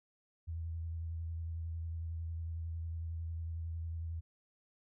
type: tone with vibrato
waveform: sine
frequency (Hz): 82.41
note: E2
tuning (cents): 0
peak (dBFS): -37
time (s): 0.47-4.21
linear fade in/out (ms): 20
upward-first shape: sine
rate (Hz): 11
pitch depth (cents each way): 25
effects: none